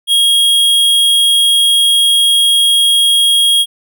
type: tone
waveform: square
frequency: 3276 Hz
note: G#7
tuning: 24 cents flat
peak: -8 dBFS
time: 0.07-3.66 s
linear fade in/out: 50 ms
effects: none